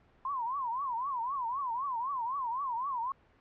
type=tone with vibrato; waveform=sine; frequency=1018 Hz; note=C6; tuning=48 cents flat; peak=-31 dBFS; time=0.25-3.12 s; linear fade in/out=2 ms; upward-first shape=triangle; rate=3.9 Hz; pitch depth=230 cents each way; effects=pink hiss -64 dBFS RMS until 3.4 s + low-pass 2000 Hz 12 dB/octave